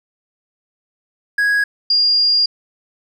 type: tone pair in turn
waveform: triangle / sine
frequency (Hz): 1658 / 4819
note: G#6 / D8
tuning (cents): -3 / +44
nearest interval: octave + tritone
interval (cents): 1847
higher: second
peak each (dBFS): -11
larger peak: neither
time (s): 1.38-1.64 / 1.9-2.46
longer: second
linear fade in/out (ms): 5
effects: none